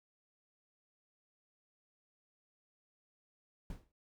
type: noise with exponential decay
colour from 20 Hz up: brown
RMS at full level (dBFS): -42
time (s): 3.7-3.92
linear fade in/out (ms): 2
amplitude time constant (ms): 46
effects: none